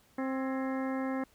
harmonic tone with a mistuned harmonic, 264.2 Hz, C4, 17 cents sharp, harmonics 1 / 2 / 3 / 4 / 5 / 6 / 7 / 8, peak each -32 / -38 / -42 / -44 / -46 / -48 / -49 / -50 dBFS, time 0.18-1.24 s, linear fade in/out 5 ms, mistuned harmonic 6, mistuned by +92 cents, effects pink hiss -65 dBFS RMS until 1.34 s

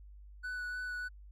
triangle tone with vibrato, 1484 Hz, F#6, 5 cents sharp, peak -35 dBFS, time 0.43-1.09 s, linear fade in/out 20 ms, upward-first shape sine, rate 3.3 Hz, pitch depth 13 cents each way, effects added 50 Hz sine -50 dBFS peak until 1.31 s

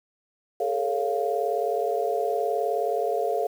sine chord, Bb minor seventh, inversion third, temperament equal with one note detuned, 415.3 / 454.5 / 554.4 / 698.5 Hz, Ab4 / Bb4 / Db5 / F5, 0 / -44 / 0 / 0 cents, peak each -29 / -28 / -30 / -27 dBFS, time 0.6-3.47 s, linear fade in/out 5 ms, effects 8-bit

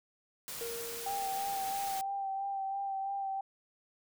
white noise, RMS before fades -42 dBFS, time 0.48-2.01 s, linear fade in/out 0 ms
triangle tone with exponential decay, 466.2 Hz, A#4, in tune, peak -35 dBFS, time 0.61-2.64 s, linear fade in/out 2 ms, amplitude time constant 440 ms
sine tone with vibrato, 784 Hz, G5, in tune, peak -33 dBFS, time 1.06-3.41 s, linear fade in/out 5 ms, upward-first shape sine, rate 3 Hz, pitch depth 22 cents each way
effects none

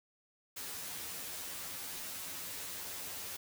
white noise with comb filter, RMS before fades -43 dBFS, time 0.56-3.37 s, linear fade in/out 10 ms, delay 11 ms, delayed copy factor +1, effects none

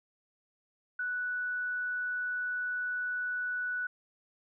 sine tone, 1480 Hz, F#6, in tune, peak -31 dBFS, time 0.99-3.87 s, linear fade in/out 5 ms, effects none

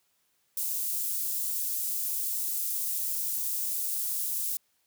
white high-pass noise, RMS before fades -31 dBFS, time 0.57-4.57 s, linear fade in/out 2 ms, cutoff 9000 Hz, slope 12 dB/octave, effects white hiss -72 dBFS RMS until 4.86 s + high-pass 60 Hz 12 dB/octave

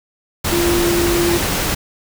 sine tone in noise, 344.8 Hz, F4, 22 cents flat, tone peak -15 dBFS, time 0.52-1.38 s, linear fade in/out 10 ms, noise pink, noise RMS -19 dBFS, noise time 0.44-1.75 s, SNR +1 dB, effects none

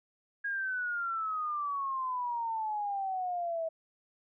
sine exponential sweep, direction down, 1645 to 643 Hz, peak -31 dBFS, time 0.44-3.69 s, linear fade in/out 10 ms, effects none

